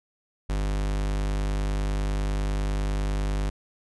45% pulse tone, 50 Hz, G1, 35 cents sharp, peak -24 dBFS, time 0.49-3.5 s, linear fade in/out 10 ms, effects resampled to 24000 Hz

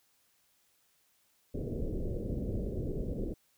pink low-pass noise, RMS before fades -35 dBFS, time 1.54-3.34 s, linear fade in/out 10 ms, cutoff 540 Hz, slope 48 dB/octave, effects white hiss -71 dBFS RMS until 3.57 s

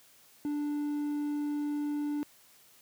triangle tone, 293.7 Hz, D4, in tune, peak -28 dBFS, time 0.45-2.23 s, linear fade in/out 0 ms, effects white hiss -60 dBFS RMS until 2.81 s + high-pass 80 Hz 12 dB/octave

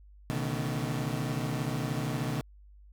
30% pulse tone cluster, 126 / 142.7 / 155.7 / 220.9 Hz, B2 / D3 / D#3 / A3, +35 / -49 / +2 / +7 cents, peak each -31 / -34 / -33 / -36 dBFS, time 0.3-2.41 s, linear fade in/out 0 ms, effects added 50 Hz sine -51 dBFS peak until 2.92 s

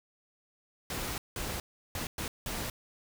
pink noise bursts at uneven times, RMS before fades -36 dBFS, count 5, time 0.9-1.18 / 1.36-1.6 / 1.95-2.07 / 2.18-2.28 / 2.46-2.7 s, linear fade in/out 2 ms, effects none

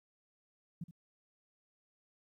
sine tone with echo, 168.9 Hz, E3, 42 cents sharp, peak -38 dBFS, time 0.81-0.84 s, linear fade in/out 5 ms, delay 71 ms, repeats 1, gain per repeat -12 dB, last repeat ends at 0.911 s, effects 13-bit

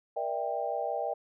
sine chord, E half-diminished seventh, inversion second, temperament just, 474.7 / 593.3 / 659.3 / 791.1 Hz, Bb4 / D5 / E5 / G5, +31 / +18 / 0 / +16 cents, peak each -37 / -35 / -35 / -34 dBFS, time 0.16-1.14 s, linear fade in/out 10 ms, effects none

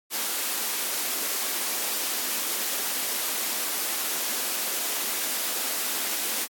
white high-pass noise, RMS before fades -28 dBFS, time 0.1-6.48 s, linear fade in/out 50 ms, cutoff 210 Hz, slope 48 dB/octave, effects AAC 64 kbps

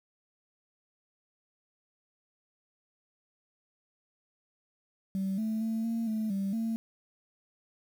sine tone with pitch steps, 192.6 / 219.5 / 223.2 / 228.6 / 218.2 / 195.8 / 225.6 Hz, G3 / A3 / A3 / A#3 / A3 / G3 / A3, -30 / -4 / +25 / -34 / -14 / -2 / +44 cents, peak -27 dBFS, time 5.15-6.76 s, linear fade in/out 0 ms, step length 230 ms, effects tanh soft clip ceiling -26 dBFS + 9-bit

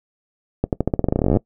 accelerating click train, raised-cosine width 2 ms, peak -4 dBFS, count 22, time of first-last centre 0.64-1.371 s, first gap 88 ms, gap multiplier 0.89, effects noise-tail reverb RT60 0.1 s tail -21 dB re dry

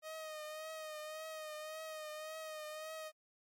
sawtooth tone with vibrato, 622.3 Hz, D#5, in tune, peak -40 dBFS, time 0.02-3.12 s, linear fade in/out 50 ms, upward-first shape triangle, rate 1.8 Hz, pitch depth 43 cents each way, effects MP3 64 kbps

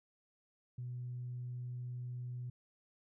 sine tone, 123.47 Hz, B2, in tune, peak -39 dBFS, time 0.78-2.5 s, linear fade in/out 5 ms, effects tanh soft clip ceiling -35 dBFS

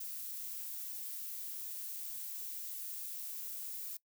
violet noise, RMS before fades -43 dBFS, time 0-3.97 s, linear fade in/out 5 ms, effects noise-tail reverb RT60 0.1 s tail -21 dB re dry

